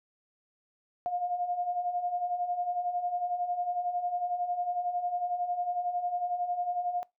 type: beating tone pair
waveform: sine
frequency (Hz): 702 / 713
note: F5 / F5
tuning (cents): +9 / +36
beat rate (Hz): 11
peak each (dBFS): -36 / -30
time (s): 1.06-7.03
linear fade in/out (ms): 0
effects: noise-tail reverb RT60 0.2 s tail -23 dB re dry